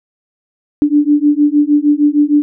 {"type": "beating tone pair", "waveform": "sine", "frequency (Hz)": [290.7, 297.2], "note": ["D4", "D4"], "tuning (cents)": [-18, 21], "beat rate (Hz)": 6.5, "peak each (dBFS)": -11, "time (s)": [0.82, 2.42], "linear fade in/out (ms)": 0, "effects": []}